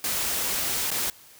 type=noise with dropouts; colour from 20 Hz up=white; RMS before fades=-27 dBFS; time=0.04-1.1 s; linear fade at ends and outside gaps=1 ms; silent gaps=0.905-0.914 s; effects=white hiss -51 dBFS RMS until 1.39 s